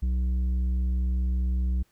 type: tone with tanh clipping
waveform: sine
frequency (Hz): 62.5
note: B1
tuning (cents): +21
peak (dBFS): -24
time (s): 0.02-1.83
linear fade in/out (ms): 10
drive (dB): 7
effects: pink hiss -67 dBFS RMS until 1.91 s